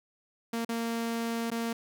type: tone with dropouts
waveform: sawtooth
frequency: 230.7 Hz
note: A#3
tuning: 18 cents flat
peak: -26 dBFS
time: 0.53-1.73 s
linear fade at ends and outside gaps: 5 ms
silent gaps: 0.649-0.69 / 1.504-1.515 s
effects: none